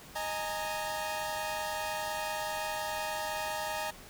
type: chord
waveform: sawtooth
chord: D# suspended fourth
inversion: none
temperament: equal with one note detuned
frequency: 622.3 / 830.6 / 920.6 Hz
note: D#5 / G#5 / A#5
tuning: 0 / 0 / -22 cents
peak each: -34 dBFS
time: 0.15-3.91 s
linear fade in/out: 10 ms
effects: pink hiss -51 dBFS RMS until 4.09 s